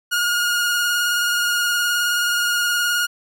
sawtooth tone with vibrato, 1431 Hz, F6, 42 cents sharp, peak -14 dBFS, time 0.11-3.07 s, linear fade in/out 20 ms, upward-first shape sine, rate 19 Hz, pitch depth 22 cents each way, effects none

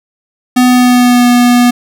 square tone with pitch glide, 250 to 243.7 Hz, B3 to B3, +21 to -23 cents, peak -5 dBFS, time 0.56-1.71 s, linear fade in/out 10 ms, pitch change -44 cents, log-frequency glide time 0.67-1.27 s, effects none

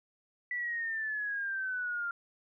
sine exponential sweep, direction down, 1975.5 to 1387 Hz, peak -32 dBFS, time 0.51-2.11 s, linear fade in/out 2 ms, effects none

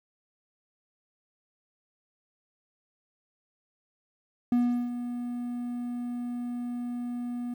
triangle tone with ADSR envelope, 242.6 Hz, B3, 31 cents flat, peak -18 dBFS, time 4.52-7.54 s, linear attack 3 ms, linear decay 370 ms, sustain -11 dB, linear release 5 ms, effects 10-bit

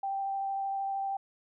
sine tone with vibrato, 784 Hz, G5, in tune, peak -30 dBFS, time 0.03-1.17 s, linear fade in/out 5 ms, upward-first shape triangle, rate 13 Hz, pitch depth 11 cents each way, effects none

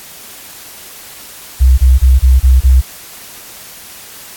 sine tone bursts, 64.5 Hz, C2, 24 cents flat, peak -3 dBFS, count 6, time 1.6-2.815 s, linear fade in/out 20 ms, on 180 ms, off 27 ms, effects white hiss -33 dBFS RMS until 4.36 s + AAC 64 kbps

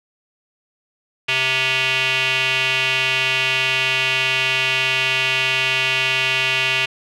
square tone with band-pass filter, 130.81 Hz, C3, in tune, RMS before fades -19 dBFS, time 1.28-6.86 s, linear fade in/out 10 ms, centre 2700 Hz, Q 4.2, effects none

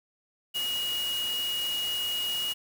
sine tone in noise, 2886 Hz, F#7, 44 cents flat, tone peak -28 dBFS, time 0.54-2.54 s, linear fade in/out 20 ms, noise white, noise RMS -38 dBFS, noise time 0.54-2.54 s, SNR +7 dB, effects none

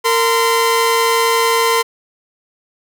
sawtooth tone pair together, 459 / 1029 Hz, A#4 / C6, -27 / -29 cents, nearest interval octave + major second, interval 1398 cents, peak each -11 dBFS, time 0.04-1.83 s, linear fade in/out 20 ms, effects none

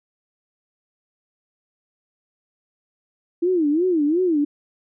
sine tone with vibrato, 327.8 Hz, E4, 10 cents flat, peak -16 dBFS, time 3.42-4.45 s, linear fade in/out 10 ms, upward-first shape sine, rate 2.8 Hz, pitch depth 220 cents each way, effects none

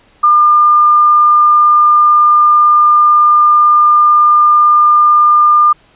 sine tone, 1203 Hz, D6, 41 cents sharp, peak -4 dBFS, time 0.23-5.73 s, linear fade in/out 10 ms, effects pink hiss -48 dBFS RMS until 5.95 s + resampled to 8000 Hz

